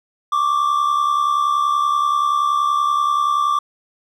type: tone pair together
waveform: triangle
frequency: 1103.5 / 1174 Hz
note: C#6 / D6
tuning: -8 / -1 cents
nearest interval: minor second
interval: 107 cents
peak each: -20 / -14 dBFS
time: 0.32-3.59 s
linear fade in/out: 5 ms
effects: none